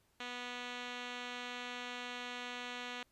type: tone with low-pass filter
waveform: 5% pulse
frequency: 245.5 Hz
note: B3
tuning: 10 cents flat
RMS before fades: -44 dBFS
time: 0.2-3.03 s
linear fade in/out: 2 ms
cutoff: 4300 Hz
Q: 2.1
effects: pink hiss -74 dBFS RMS until 3.11 s + resampled to 32000 Hz